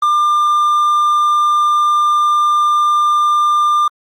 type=tone; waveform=triangle; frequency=1197 Hz; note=D6; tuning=33 cents sharp; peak=-8 dBFS; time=0.02-3.88 s; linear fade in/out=5 ms; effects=Opus 24 kbps